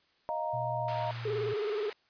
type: chord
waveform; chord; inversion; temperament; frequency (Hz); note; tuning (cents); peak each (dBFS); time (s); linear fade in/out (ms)
sine; Eb suspended second; none; equal; 622.3 / 698.5 / 932.3; Eb5 / F5 / Bb5; 0 / 0 / 0; -35 / -37 / -34; 0.29-1.11; 0
type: tone with pitch glide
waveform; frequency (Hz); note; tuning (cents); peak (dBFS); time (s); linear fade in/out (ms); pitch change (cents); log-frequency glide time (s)
sine; 121.9 to 117.41; B2 to A#2; -22 to +13; -37; 0.53-1.54; 10; -65; 0.74-1
type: band-pass noise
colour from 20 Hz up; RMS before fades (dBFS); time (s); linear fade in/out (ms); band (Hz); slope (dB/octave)
pink; -46; 0.88-1.93; 2; 910 to 3900; 12
type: tone with vibrato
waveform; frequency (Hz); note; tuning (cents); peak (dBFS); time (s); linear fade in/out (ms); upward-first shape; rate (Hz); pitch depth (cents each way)
triangle; 420.3; G#4; +21; -28; 1.25-1.9; 5; square; 19; 62
effects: white hiss -69 dBFS RMS until 2.09 s + resampled to 11025 Hz